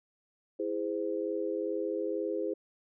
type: chord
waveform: sine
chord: E augmented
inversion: none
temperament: just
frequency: 329.6 / 412 / 515 Hz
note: E4 / G#4 / B#4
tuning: 0 / -14 / -28 cents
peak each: -35 / -34 / -35 dBFS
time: 0.59-2.54 s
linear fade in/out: 10 ms
effects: none